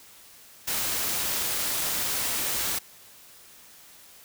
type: noise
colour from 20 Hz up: white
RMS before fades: -28 dBFS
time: 0.67-2.79 s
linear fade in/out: 10 ms
effects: white hiss -51 dBFS RMS until 4.24 s